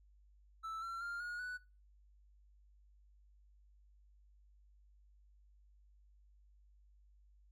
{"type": "tone with pitch steps", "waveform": "triangle", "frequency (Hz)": [1318.5, 1357.9, 1398.5, 1440.3, 1483.4], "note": ["E6", "F6", "F6", "F#6", "F#6"], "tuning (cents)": [0, -49, 2, -47, 4], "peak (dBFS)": -39, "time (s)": [0.63, 1.58], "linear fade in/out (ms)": 20, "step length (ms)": 190, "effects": ["noise-tail reverb RT60 0.3 s tail -20 dB re dry", "added 50 Hz sine -63 dBFS peak until 7.51 s"]}